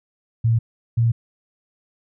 sine tone pair in turn, 114.5 / 116.17 Hz, A#2 / A#2, -31 / -6 cents, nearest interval unison, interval 25 cents, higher second, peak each -14 dBFS, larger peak neither, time 0.44-0.59 / 0.97-1.12 s, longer neither, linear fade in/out 10 ms, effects none

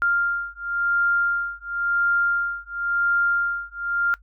sine beating tone pair, 1396.9 / 1397.85 Hz, F6 / F6, 0 / +1 cents, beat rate 0.95 Hz, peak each -23 dBFS, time 0.02-4.14 s, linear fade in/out 0 ms, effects noise-tail reverb RT60 0.1 s tail -20 dB re dry + added 50 Hz sine -49 dBFS peak until 4.22 s

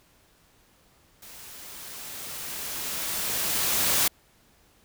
white noise with level ramp, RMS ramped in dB -46 to -22 dBFS, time 1.22-4.08 s, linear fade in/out 5 ms, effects pink hiss -61 dBFS RMS until 4.84 s

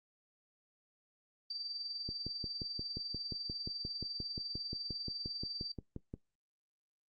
sine tone with tremolo, 4657 Hz, D8, 15 cents flat, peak -36 dBFS, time 1.5-5.72 s, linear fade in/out 5 ms, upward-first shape triangle, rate 20 Hz, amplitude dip 55%
click train, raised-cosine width 3 ms, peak -29 dBFS, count 24, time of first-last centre 2.09-6.139 s, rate 5.68 Hz
effects noise-tail reverb RT60 0.1 s tail -17 dB re dry + Opus 48 kbps

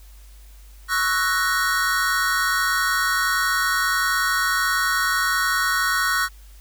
square chord, F# dominant seventh, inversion second, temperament equal, 1108.7 / 1318.5 / 1480 / 1864.7 Hz, C#6 / E6 / F#6 / A#6, 0 / 0 / 0 / 0 cents, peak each -27 / -27 / -23 / -26 dBFS, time 0.88-6.29 s, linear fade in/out 50 ms, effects added 50 Hz sine -42 dBFS peak until 6.6 s + white hiss -54 dBFS RMS until 6.6 s

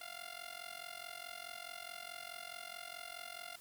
10% pulse tone with amplitude modulation, 698.5 Hz, F5, in tune, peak -34 dBFS, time 0.01-3.56 s, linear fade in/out 5 ms, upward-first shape sine, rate 44.7 Hz, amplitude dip 95%, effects white hiss -59 dBFS RMS until 3.6 s

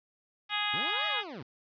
harmonic tone, 415.3 Hz, G#4, in tune, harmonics 2 / 3 / 4 / 5 / 6 / 7 / 8 / 9, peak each -37 / -37 / -37 / -37 / -37 / -37 / -37 / -37 dBFS, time 0.49-1.24 s, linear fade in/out 50 ms
20% pulse linear two-way sweep, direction up then down, 98 to 659 to 102.1 Hz, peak -35 dBFS, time 0.73-1.43 s, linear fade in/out 10 ms, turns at 1.06 s
effects resampled to 11025 Hz + 10-bit

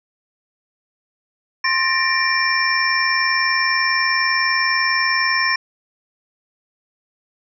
sine tone cluster, 1058 / 1782 / 1862 / 2355 / 5410 Hz, C6 / A6 / A#6 / D7 / E8, +19 / +22 / -2 / +4 / +44 cents, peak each -22 dBFS, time 1.64-5.56 s, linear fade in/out 5 ms, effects none

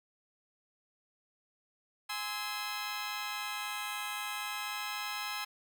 15% pulse chord, Ab augmented, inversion none, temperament just, 830.6 / 1038.3 / 1297.8 Hz, Ab5 / C6 / E6, 0 / -14 / -27 cents, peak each -34 dBFS, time 2.09-5.45 s, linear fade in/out 10 ms, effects none

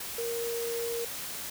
sine tone in noise, 467.1 Hz, A#4, 3 cents sharp, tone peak -31 dBFS, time 0.18-1.05 s, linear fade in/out 5 ms, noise white, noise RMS -38 dBFS, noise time 0-1.5 s, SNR +4 dB, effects none

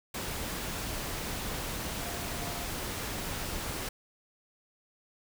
sine tone in noise, 698.5 Hz, F5, in tune, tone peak -45 dBFS, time 2.01-2.66 s, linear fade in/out 5 ms, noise pink, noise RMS -36 dBFS, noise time 0.14-3.89 s, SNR -12 dB, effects none

